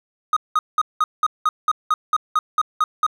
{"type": "tone bursts", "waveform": "triangle", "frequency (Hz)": 1251, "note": "D#6", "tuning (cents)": 9, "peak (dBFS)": -12, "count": 13, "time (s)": [0.33, 3.065], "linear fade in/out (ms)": 2, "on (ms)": 35, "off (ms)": 190, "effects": []}